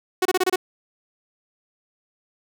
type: tone bursts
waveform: sawtooth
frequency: 369.9 Hz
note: F#4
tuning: in tune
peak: -13 dBFS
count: 6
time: 0.22-0.559 s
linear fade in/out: 5 ms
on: 34 ms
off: 27 ms
effects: none